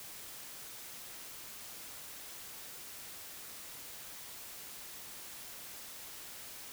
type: silence
effects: white hiss -48 dBFS RMS until 6.72 s